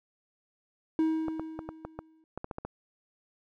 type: tone with exponential decay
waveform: triangle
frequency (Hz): 318.5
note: D#4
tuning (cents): +41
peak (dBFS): -20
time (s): 0.99-2.24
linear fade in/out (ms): 1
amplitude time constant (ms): 270
type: clicks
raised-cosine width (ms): 1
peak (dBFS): -22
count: 11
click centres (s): 1.283 / 1.396 / 1.591 / 1.69 / 1.85 / 1.99 / 2.376 / 2.444 / 2.512 / 2.584 / 2.65
effects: none